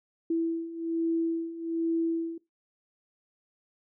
sine beating tone pair, 329.6 / 330.8 Hz, E4 / E4, 0 / +6 cents, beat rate 1.2 Hz, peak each -32 / -28 dBFS, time 0.3-2.38 s, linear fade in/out 5 ms, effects noise-tail reverb RT60 0.2 s tail -20 dB re dry

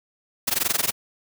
white noise with amplitude modulation, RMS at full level -20 dBFS, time 0.47-0.92 s, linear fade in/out 10 ms, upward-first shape sine, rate 22 Hz, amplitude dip 95%, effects none

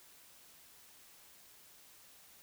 silence, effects white hiss -60 dBFS RMS until 2.42 s

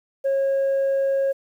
sine tone, 545 Hz, C#5, 29 cents flat, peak -16 dBFS, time 0.24-1.33 s, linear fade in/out 20 ms, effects tanh soft clip ceiling -17 dBFS + 9-bit

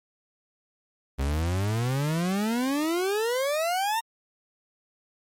40% pulse exponential sweep, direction up, 65.41 to 932.3 Hz, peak -23 dBFS, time 1.18-4.01 s, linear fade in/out 20 ms, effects MP3 64 kbps

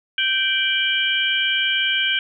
sine tone cluster, 1559 / 2350 / 2964 / 3193 Hz, G6 / D7 / F#7 / G7, -10 / +1 / +2 / +31 cents, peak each -23 dBFS, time 0.18-2.19 s, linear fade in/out 2 ms, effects none

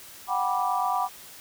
sine chord, G major seventh, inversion third, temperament just, 735 / 784 / 980 / 1176 Hz, F#5 / G5 / B5 / D6, -12 / 0 / -14 / +2 cents, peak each -28 / -30 / -28 / -29 dBFS, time 0.27-1.09 s, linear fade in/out 50 ms, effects white hiss -46 dBFS RMS until 1.4 s

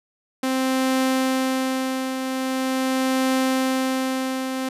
sawtooth tone with tremolo, 261.6 Hz, C4, in tune, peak -14 dBFS, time 0.43-4.69 s, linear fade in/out 5 ms, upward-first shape triangle, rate 0.43 Hz, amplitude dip 55%, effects resampled to 32000 Hz

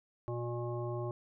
harmonic tone with a mistuned harmonic, 120.1 Hz, B2, 48 cents flat, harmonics 1 / 3 / 5 / 7 / 9, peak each -37 / -39 / -43 / -48 / -47 dBFS, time 0.28-1.11 s, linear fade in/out 0 ms, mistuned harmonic 7, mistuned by -21 cents, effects none

